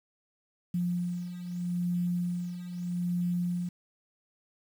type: beating tone pair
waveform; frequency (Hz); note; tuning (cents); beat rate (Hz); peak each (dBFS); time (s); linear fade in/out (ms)
sine; 175.7 / 176.49; F3 / F3; +11 / +18; 0.79; -35 / -30; 0.74-3.69; 5
effects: 9-bit